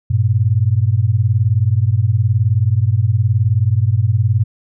sine beating tone pair, 98.8 / 117.8 Hz, G2 / A#2, +14 / +19 cents, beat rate 19 Hz, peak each -14 dBFS, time 0.1-4.44 s, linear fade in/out 10 ms, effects none

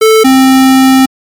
square tone pair in turn, 440 / 263.6 Hz, A4 / C4, 0 / +13 cents, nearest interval major sixth, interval 887 cents, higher first, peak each -3 dBFS, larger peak neither, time 0.01-0.24 / 0.24-1.06 s, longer second, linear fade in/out 10 ms, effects MP3 96 kbps

